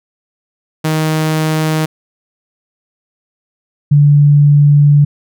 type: tone pair in turn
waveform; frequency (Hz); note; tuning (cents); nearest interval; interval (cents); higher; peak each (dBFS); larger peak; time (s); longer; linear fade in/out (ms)
sawtooth / sine; 156.8 / 145.37; D#3 / D3; +14 / -17; minor second; 131; first; -8 / -4; second; 0.84-1.86 / 3.91-5.05; second; 10
effects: none